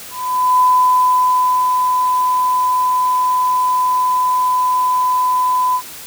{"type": "tone with ADSR envelope", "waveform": "sine", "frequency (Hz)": 1005, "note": "B5", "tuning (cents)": 30, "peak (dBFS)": -8, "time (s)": [0.1, 5.82], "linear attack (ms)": 500, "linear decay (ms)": 1100, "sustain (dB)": -4, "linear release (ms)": 69, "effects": ["white hiss -33 dBFS RMS until 6.06 s"]}